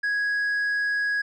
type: tone with tanh clipping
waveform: sine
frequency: 1661.2 Hz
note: G#6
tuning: in tune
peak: -23 dBFS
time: 0.03-1.22 s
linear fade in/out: 10 ms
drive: 3 dB
effects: none